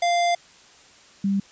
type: tone pair in turn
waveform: square / sine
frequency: 695 / 197.46 Hz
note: F5 / G3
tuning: -9 / +13 cents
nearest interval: octave + minor seventh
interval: 2178 cents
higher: first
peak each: -19 dBFS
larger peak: neither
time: 0.02-0.35 / 1.24-1.4 s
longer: first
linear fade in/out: 5 ms
effects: white hiss -51 dBFS RMS until 1.51 s + resampled to 16000 Hz

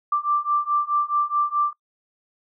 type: beating tone pair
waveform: sine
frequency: 1174.7 / 1179.4 Hz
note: D6 / D6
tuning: 0 / +7 cents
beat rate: 4.7 Hz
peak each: -23 / -22 dBFS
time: 0.12-1.73 s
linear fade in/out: 5 ms
effects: noise-tail reverb RT60 0.1 s tail -24 dB re dry

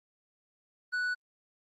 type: tone with tanh clipping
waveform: sine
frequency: 1480 Hz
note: F#6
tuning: in tune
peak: -30 dBFS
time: 0.92-1.15 s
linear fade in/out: 20 ms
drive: 6 dB
effects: Opus 32 kbps

